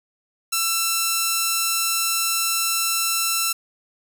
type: tone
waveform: 5% pulse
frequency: 1340 Hz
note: E6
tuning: 28 cents sharp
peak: -8 dBFS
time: 0.52-3.53 s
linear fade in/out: 10 ms
effects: none